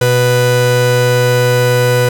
45% pulse tone pair together, 123.47 / 493.9 Hz, B2 / B4, 0 / 0 cents, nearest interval 2 octaves, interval 2400 cents, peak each -12 dBFS, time 0.01-2.09 s, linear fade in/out 5 ms, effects none

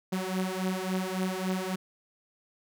sawtooth beating tone pair, 185 / 188.6 Hz, F#3 / F#3, 0 / +33 cents, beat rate 3.6 Hz, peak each -28 dBFS, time 0.12-1.76 s, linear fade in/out 10 ms, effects none

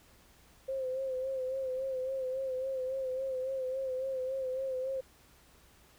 sine tone with vibrato, 523.3 Hz, C5, in tune, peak -32 dBFS, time 0.68-5.01 s, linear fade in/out 10 ms, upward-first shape sine, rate 3.6 Hz, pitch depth 45 cents each way, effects added 60 Hz sine -66 dBFS peak until 5.98 s + pink hiss -62 dBFS RMS until 5.98 s

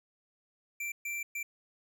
square tone bursts at uneven times, 2349 Hz, D7, in tune, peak -35 dBFS, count 3, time 0.8-0.92 / 1.05-1.23 / 1.35-1.43 s, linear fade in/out 5 ms, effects none

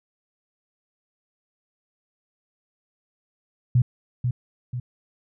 sine tone with echo, 123.47 Hz, B2, in tune, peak -14 dBFS, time 3.75-3.82 s, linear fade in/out 5 ms, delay 490 ms, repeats 2, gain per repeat -6 dB, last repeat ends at 4.8 s, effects none

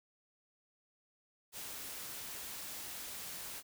white noise, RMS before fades -45 dBFS, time 1.52-3.63 s, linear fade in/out 50 ms, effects none

